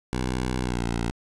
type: tone with pitch glide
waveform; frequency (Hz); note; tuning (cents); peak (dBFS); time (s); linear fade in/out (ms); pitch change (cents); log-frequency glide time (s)
10% pulse; 62.9 to 58.01; B1 to A#1; +32 to -8; -17; 0.13-1.11; 0; -140; 0.61-0.85
effects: resampled to 22050 Hz + 8-bit